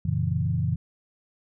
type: chord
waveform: sine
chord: F# dominant seventh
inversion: none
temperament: equal with one note detuned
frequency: 91.33 / 116.54 / 138.59 / 164.81 Hz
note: F#2 / A#2 / C#3 / E3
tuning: -22 / 0 / 0 / 0 cents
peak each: -28 dBFS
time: 0.05-0.76 s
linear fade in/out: 5 ms
effects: none